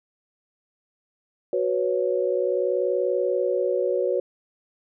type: chord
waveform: sine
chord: F# suspended fourth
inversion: none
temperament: equal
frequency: 370 / 493.9 / 554.4 Hz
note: F#4 / B4 / C#5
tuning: 0 / 0 / 0 cents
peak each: -25 dBFS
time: 1.53-4.2 s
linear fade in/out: 2 ms
effects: none